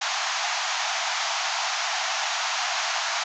pink band-pass noise, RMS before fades -27 dBFS, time 0.01-3.24 s, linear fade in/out 10 ms, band 660 to 7000 Hz, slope 96 dB/octave, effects none

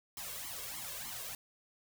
white noise with flanger, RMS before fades -43 dBFS, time 0.17-1.35 s, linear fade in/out 2 ms, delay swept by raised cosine 0.94 to 1.88 ms, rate 3.3 Hz, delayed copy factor +1, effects none

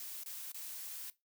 blue noise with dropouts, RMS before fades -45 dBFS, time 0-1.1 s, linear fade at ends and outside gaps 1 ms, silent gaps 0.235-0.26 / 0.519-0.544 s, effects noise-tail reverb RT60 0.2 s tail -18 dB re dry

